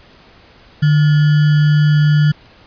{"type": "tone with sample-and-hold", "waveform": "sine", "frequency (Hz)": 149.6, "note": "D3", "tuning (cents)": 32, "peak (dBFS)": -8, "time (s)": [0.82, 2.32], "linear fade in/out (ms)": 10, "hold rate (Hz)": 1575, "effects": ["pink hiss -45 dBFS RMS until 2.66 s", "resampled to 11025 Hz"]}